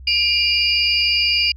sine tone cluster, 2393 / 2844 / 4668 / 4943 Hz, D7 / F7 / D8 / D#8, +32 / +31 / -11 / -12 cents, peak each -20 dBFS, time 0.07-1.52 s, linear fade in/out 5 ms, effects tanh soft clip ceiling -4 dBFS + added 65 Hz sine -35 dBFS peak until 1.56 s

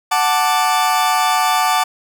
40% pulse chord, D major, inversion first, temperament equal, 740 / 880 / 1174.7 Hz, F#5 / A5 / D6, 0 / 0 / 0 cents, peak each -17 dBFS, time 0.11-1.84 s, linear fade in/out 10 ms, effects none

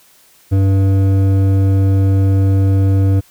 sine tone with hard clipping, 97 Hz, G2, 18 cents flat, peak -11 dBFS, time 0.51-3.21 s, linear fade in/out 20 ms, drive 10 dB, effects white hiss -49 dBFS RMS until 3.3 s

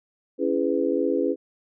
sine chord, C# minor seventh, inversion none, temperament just, 277.2 / 332.6 / 415.8 / 498.9 Hz, C#4 / E4 / G#4 / B4, 0 / +16 / +2 / +17 cents, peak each -26 dBFS, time 0.38-1.36 s, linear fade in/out 50 ms, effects none

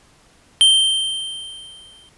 square tone with exponential decay, 3135 Hz, G7, 1 cent flat, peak -8 dBFS, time 0.61-2.09 s, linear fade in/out 0 ms, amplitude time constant 320 ms, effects pink hiss -53 dBFS RMS until 2.17 s + resampled to 24000 Hz

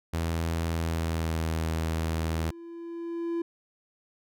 sawtooth tone with pitch glide, 82.6 to 80.76 Hz, E2 to E2, +4 to -35 cents, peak -23 dBFS, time 0.13-2.51 s, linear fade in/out 10 ms, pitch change -39 cents, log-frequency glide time 0.74-1.5 s
triangle tone with exponential growth, 337.5 Hz, E4, 41 cents sharp, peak -24 dBFS, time 1.25-3.42 s, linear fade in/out 5 ms, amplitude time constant 470 ms
effects none

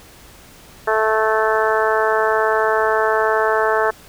harmonic tone, 218.8 Hz, A3, 9 cents flat, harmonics 2 / 3 / 4 / 5 / 6 / 7 / 8, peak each -19 / -21 / -22 / -23 / -24 / -24 / -25 dBFS, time 0.87-3.91 s, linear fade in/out 10 ms, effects pink hiss -44 dBFS RMS until 4.08 s

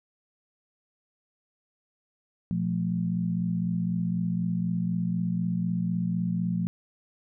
sine tone cluster, 120.6 / 176.4 / 220.4 Hz, B2 / F3 / A3, -41 / +18 / +3 cents, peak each -33 / -26 / -33 dBFS, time 2.51-6.67 s, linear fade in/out 0 ms, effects none

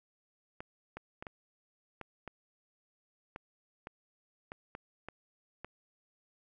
clicks, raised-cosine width 0.5 ms, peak -27 dBFS, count 12, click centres 0.605 / 0.97 / 1.225 / 1.268 / 2.013 / 2.277 / 3.361 / 3.871 / 4.519 / 4.751 / 5.086 / 5.646 s, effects none

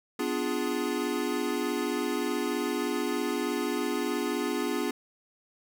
square chord, B diminished seventh, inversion none, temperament equal with one note detuned, 250.4 / 293.7 / 349.2 / 415.3 Hz, B3 / D4 / F4 / Ab4, +24 / 0 / 0 / 0 cents, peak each -34 dBFS, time 0.19-4.91 s, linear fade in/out 5 ms, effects 10-bit

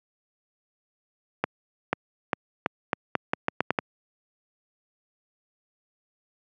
accelerating click train, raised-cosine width 0.5 ms, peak -7 dBFS, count 11, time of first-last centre 1.44-3.788 s, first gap 490 ms, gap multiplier 0.82, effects high-pass 150 Hz 12 dB/octave

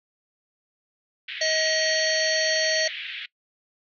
white band-pass noise, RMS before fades -35 dBFS, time 1.28-3.26 s, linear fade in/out 5 ms, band 1700 to 3600 Hz, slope 48 dB/octave
harmonic tone, 633 Hz, D#5, 30 cents sharp, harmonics 1 / 3 / 5 / 7 / 9 / 10, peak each -26 / -27 / -32 / -25 / -33 / -35 dBFS, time 1.41-2.88 s, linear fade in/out 5 ms
effects noise-tail reverb RT60 0.1 s tail -22 dB re dry

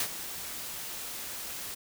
white noise with ADSR envelope, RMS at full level -28 dBFS, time 0-1.75 s, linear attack 3 ms, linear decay 69 ms, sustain -11 dB, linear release 12 ms, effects none

